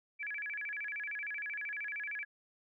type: tone with vibrato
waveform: sine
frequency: 1975.5 Hz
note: B6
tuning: in tune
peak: -37 dBFS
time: 0.19-2.25 s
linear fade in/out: 20 ms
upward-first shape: square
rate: 13 Hz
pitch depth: 280 cents each way
effects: none